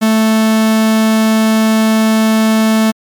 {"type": "tone", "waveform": "45% pulse", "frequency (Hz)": 220, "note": "A3", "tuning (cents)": 0, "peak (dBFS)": -8, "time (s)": [0.01, 2.92], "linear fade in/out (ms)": 20, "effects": ["MP3 96 kbps"]}